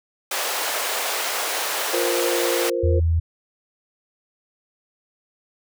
pink high-pass noise, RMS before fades -25 dBFS, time 0.31-2.7 s, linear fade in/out 5 ms, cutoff 490 Hz, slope 24 dB/octave
sine chord, F suspended fourth, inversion none, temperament equal, 349.2 / 466.2 / 523.3 Hz, F4 / Bb4 / C5, 0 / 0 / 0 cents, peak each -25 dBFS, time 1.93-3 s, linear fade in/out 10 ms
sine tone, 82.41 Hz, E2, in tune, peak -16 dBFS, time 2.83-3.2 s, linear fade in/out 10 ms
effects none

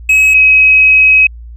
triangle / sine tone pair in turn, 2557 / 2545 Hz, D#7 / D#7, +47 / +39 cents, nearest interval unison, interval 8 cents, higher first, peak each -3 dBFS, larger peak neither, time 0.09-0.34 / 0.34-1.27 s, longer second, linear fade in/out 5 ms, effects added 58 Hz sine -27 dBFS peak until 1.56 s

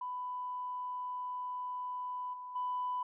sine tone with level steps, 996 Hz, B5, 14 cents sharp, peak -36 / -42 / -32 dBFS, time 0.01-3.03 s, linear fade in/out 5 ms, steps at 2.33 / 2.55 s, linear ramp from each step 10 ms, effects tanh soft clip ceiling -28 dBFS

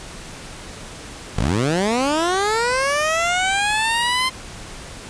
15% pulse linear sweep, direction up, 37.03 to 1046.5 Hz, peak -11 dBFS, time 1.36-4.3 s, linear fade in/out 20 ms, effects pink hiss -36 dBFS RMS until 5.09 s + resampled to 22050 Hz

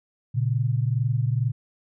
sine tone pair together, 117.1 / 139.26 Hz, A#2 / C#3, +8 / +8 cents, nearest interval minor third, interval 300 cents, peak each -22 / -25 dBFS, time 0.34-1.52 s, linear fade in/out 20 ms, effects none

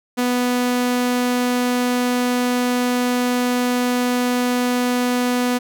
sawtooth tone, 246.9 Hz, B3, in tune, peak -13 dBFS, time 0.17-5.59 s, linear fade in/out 20 ms, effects none

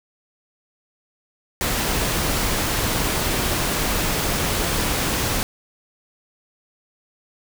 pink noise, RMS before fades -22 dBFS, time 1.61-5.43 s, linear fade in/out 0 ms, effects none

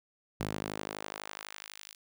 sawtooth tone with high-pass filter sweep, 52 Hz, G#1, 3 cents sharp, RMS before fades -41 dBFS, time 0.4-1.95 s, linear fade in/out 5 ms, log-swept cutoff 120 to 3900 Hz, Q 0.74, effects none

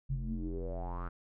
square tone with low-pass filter sweep, 43.65 Hz, F1, in tune, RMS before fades -37 dBFS, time 0.09-1.09 s, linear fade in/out 10 ms, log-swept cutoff 130 to 1400 Hz, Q 7.4, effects none

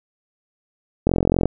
click train, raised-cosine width 2 ms, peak -3 dBFS, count 18, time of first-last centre 1.07-1.456 s, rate 44 Hz, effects none

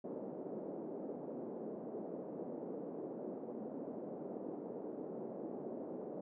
white band-pass noise, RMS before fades -45 dBFS, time 0.04-6.21 s, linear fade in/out 5 ms, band 200 to 530 Hz, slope 24 dB/octave, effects none

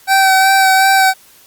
25% pulse tone with vibrato, 769 Hz, G5, 33 cents flat, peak -4 dBFS, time 0.07-1.14 s, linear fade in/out 50 ms, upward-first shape sine, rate 2.7 Hz, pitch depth 18 cents each way, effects white hiss -45 dBFS RMS until 1.46 s + Opus 48 kbps

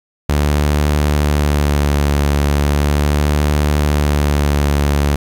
sawtooth tone with vibrato, 73 Hz, D2, 10 cents flat, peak -8 dBFS, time 0.29-5.16 s, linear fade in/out 5 ms, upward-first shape sine, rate 0.38 Hz, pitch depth 26 cents each way, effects 8-bit

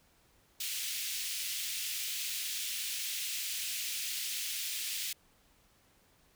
pink high-pass noise, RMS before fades -37 dBFS, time 0.6-5.13 s, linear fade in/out 5 ms, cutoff 2500 Hz, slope 24 dB/octave, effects pink hiss -67 dBFS RMS until 6.35 s

